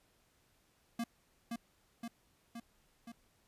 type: tone with echo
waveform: square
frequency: 233.1 Hz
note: A#3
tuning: in tune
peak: -35 dBFS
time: 0.99-1.04 s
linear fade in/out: 5 ms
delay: 520 ms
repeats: 4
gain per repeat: -3 dB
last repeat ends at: 3.12 s
effects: pink hiss -72 dBFS RMS until 3.47 s + resampled to 32000 Hz